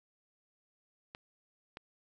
clicks, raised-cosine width 0.3 ms, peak -28 dBFS, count 2, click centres 1.149 / 1.771 s, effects none

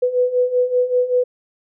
sine beating tone pair, 493.9 / 499.1 Hz, B4 / B4, 0 / +18 cents, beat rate 5.2 Hz, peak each -20 / -16 dBFS, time 0.02-1.24 s, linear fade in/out 10 ms, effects none

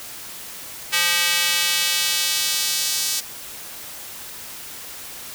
square tone with high-pass filter sweep, 174 Hz, F3, 6 cents flat, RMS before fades -21 dBFS, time 0.92-3.21 s, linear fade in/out 20 ms, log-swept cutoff 2200 to 5200 Hz, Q 1.1, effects white hiss -36 dBFS RMS until 5.34 s

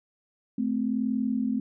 sine tone pair together, 217.4 / 258.5 Hz, A3 / C4, -21 / -21 cents, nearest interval minor third, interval 300 cents, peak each -27 dBFS, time 0.58-1.6 s, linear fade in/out 5 ms, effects none

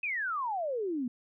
sine exponential sweep, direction down, 2590 to 233.1 Hz, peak -30 dBFS, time 0.03-1.08 s, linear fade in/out 5 ms, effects none

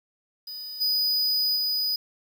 square tone with level steps, 4967 Hz, D#8, 4 cents flat, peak -35 / -22 / -24 dBFS, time 0.47-1.96 s, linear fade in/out 5 ms, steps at 0.8 / 1.55 s, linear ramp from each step 20 ms, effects 9-bit

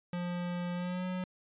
square tone with pitch glide, 176.2 to 183.36 Hz, F3 to F#3, +16 to -15 cents, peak -34 dBFS, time 0.13-1.24 s, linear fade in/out 2 ms, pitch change +69 cents, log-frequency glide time 0.74-1.05 s, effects resampled to 8000 Hz

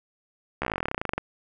slowing click train, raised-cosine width 0.5 ms, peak -12 dBFS, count 22, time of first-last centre 0.62-1.18 s, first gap 14 ms, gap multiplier 1.06, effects none

